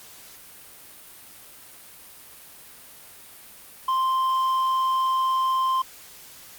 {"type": "tone with tanh clipping", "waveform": "sine", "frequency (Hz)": 1046, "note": "C6", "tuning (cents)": -1, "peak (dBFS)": -21, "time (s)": [3.88, 5.82], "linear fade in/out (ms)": 5, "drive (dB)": 5, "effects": ["white hiss -46 dBFS RMS until 6.58 s", "Opus 48 kbps"]}